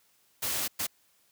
white noise bursts at uneven times, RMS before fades -31 dBFS, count 2, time 0.42-0.68 / 0.79-0.87 s, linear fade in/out 10 ms, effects white hiss -67 dBFS RMS until 1.31 s + high-pass 60 Hz 12 dB/octave

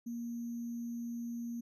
sine tone with sample-and-hold, 235.6 Hz, A#3, 19 cents sharp, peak -37 dBFS, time 0.06-1.61 s, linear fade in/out 10 ms, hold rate 6300 Hz, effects resampled to 32000 Hz

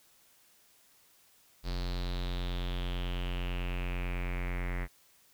square tone with low-pass filter sweep, 44.53 Hz, F1, 34 cents sharp, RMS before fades -34 dBFS, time 1.63-4.88 s, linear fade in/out 50 ms, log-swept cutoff 4500 to 2000 Hz, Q 5.5, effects white hiss -64 dBFS RMS until 5.33 s

